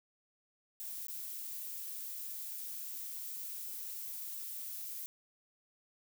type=noise with dropouts; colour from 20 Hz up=violet; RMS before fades=-43 dBFS; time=0.8-5.06 s; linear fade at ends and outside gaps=0 ms; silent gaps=1.07-1.083 s; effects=none